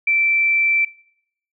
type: tone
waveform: sine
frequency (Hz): 2336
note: D7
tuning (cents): -10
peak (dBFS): -14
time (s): 0.07-0.85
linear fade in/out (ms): 5
effects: noise-tail reverb RT60 0.7 s tail -22 dB re dry